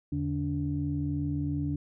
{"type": "tone cluster", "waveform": "sine", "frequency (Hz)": [82, 144.9, 289.1], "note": ["E2", "D3", "D4"], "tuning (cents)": [-9, -23, -27], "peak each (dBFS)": [-34, -31, -31], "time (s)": [0.12, 1.76], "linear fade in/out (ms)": 5, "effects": ["tanh soft clip ceiling -18 dBFS"]}